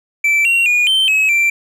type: tone with pitch steps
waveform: triangle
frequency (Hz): 2327 / 2746 / 2443 / 3106 / 2564 / 2352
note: D7 / F7 / D#7 / G7 / E7 / D7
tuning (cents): -17 / -30 / -32 / -17 / -49 / +2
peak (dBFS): -9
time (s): 0.24-1.5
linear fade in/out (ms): 5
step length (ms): 210
effects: none